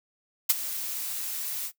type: noise with ADSR envelope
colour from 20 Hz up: blue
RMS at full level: -18 dBFS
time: 0.49-1.72 s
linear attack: 12 ms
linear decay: 24 ms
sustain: -15 dB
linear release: 64 ms
effects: noise-tail reverb RT60 0.1 s tail -18 dB re dry